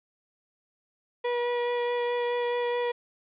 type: tone with vibrato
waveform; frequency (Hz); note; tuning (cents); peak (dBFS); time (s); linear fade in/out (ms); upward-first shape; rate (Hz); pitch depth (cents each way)
35% pulse; 483.2; B4; -38; -24; 1.24-2.92; 10; sine; 4.7; 9
effects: resampled to 8000 Hz + 10-bit